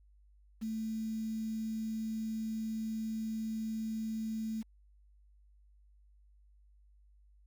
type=tone with quantisation; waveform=sine; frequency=220.7 Hz; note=A3; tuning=5 cents sharp; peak=-34 dBFS; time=0.61-4.63 s; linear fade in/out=20 ms; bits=9; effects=added 50 Hz sine -60 dBFS peak until 7.46 s